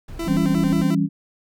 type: noise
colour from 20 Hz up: brown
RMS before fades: -35 dBFS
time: 0.08-0.84 s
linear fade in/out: 5 ms
type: tone with vibrato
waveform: 40% pulse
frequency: 293.7 Hz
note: D4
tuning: in tune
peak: -24 dBFS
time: 0.19-0.95 s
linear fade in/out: 5 ms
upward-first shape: square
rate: 5.6 Hz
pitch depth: 220 cents each way
type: chord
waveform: sine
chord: C# diminished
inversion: first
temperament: equal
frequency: 164.81 / 196 / 277.2 Hz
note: E3 / G3 / C#4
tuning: 0 / 0 / 0 cents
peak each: -21 dBFS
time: 0.25-1.09 s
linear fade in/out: 50 ms
effects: none